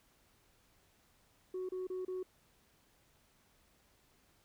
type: tone bursts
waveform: sine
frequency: 370 Hz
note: F#4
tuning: in tune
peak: -35 dBFS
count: 4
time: 1.54-2.23 s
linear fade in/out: 5 ms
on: 150 ms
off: 30 ms
effects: tanh soft clip ceiling -35 dBFS + pink hiss -70 dBFS RMS until 4.44 s